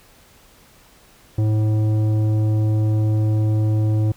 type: tone with tanh clipping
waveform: triangle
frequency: 107.8 Hz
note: A2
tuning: 35 cents flat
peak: -17 dBFS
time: 1.38-4.12 s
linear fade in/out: 5 ms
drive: 15 dB
effects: pink hiss -51 dBFS RMS until 4.16 s